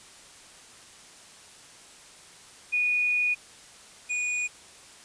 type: tone pair in turn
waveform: sine / square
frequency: 2462 / 2462 Hz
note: D#7 / D#7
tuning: -19 / -19 cents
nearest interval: unison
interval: 0 cents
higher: neither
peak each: -22 / -27 dBFS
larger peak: first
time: 2.72-3.35 / 4.09-4.48 s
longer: first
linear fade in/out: 20 ms
effects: white hiss -50 dBFS RMS until 5.04 s + resampled to 22050 Hz